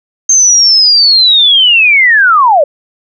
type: linear sweep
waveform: sine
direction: down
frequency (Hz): 6380 to 543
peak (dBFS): -3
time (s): 0.29-2.64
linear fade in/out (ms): 5
effects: none